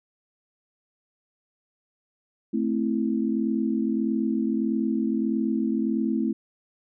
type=chord; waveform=sine; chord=A minor; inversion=none; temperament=equal; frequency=220 / 261.6 / 329.6 Hz; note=A3 / C4 / E4; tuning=0 / 0 / 0 cents; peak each=-25 / -27 / -28 dBFS; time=2.53-6.33 s; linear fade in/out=10 ms; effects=none